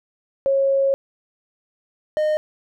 sine / triangle tone pair in turn, 546 / 613 Hz, C#5 / D#5, -26 / -26 cents, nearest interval major second, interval 200 cents, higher second, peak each -15 dBFS, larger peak neither, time 0.46-0.94 / 2.17-2.37 s, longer first, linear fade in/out 0 ms, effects none

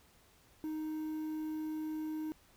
triangle tone with quantisation, 311.1 Hz, D#4, in tune, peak -34 dBFS, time 0.64-2.32 s, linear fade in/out 0 ms, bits 10, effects pink hiss -65 dBFS RMS until 2.56 s

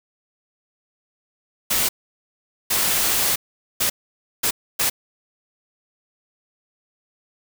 white noise bursts at uneven times, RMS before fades -20 dBFS, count 5, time 1.7-1.89 / 2.7-3.36 / 3.8-3.9 / 4.43-4.51 / 4.79-4.9 s, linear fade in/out 10 ms, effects none

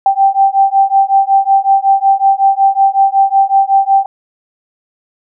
sine beating tone pair, 780 / 785.4 Hz, G5 / G5, -9 / +3 cents, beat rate 5.4 Hz, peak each -10 dBFS, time 0.06-4.06 s, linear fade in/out 2 ms, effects none

